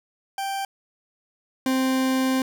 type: tone pair in turn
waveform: 40% pulse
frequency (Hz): 784 / 261.6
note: G5 / C4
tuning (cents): 0 / 0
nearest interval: octave + perfect fifth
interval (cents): 1900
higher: first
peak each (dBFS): -25 / -19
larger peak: second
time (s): 0.38-0.65 / 1.66-2.42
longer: second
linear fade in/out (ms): 2
effects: none